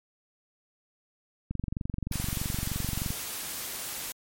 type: click train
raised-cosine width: 5 ms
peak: -19 dBFS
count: 38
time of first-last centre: 1.51-3.105 s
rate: 23.2 Hz
type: noise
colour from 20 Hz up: white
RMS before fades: -36 dBFS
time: 2.12-4.12 s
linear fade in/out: 0 ms
effects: MP3 64 kbps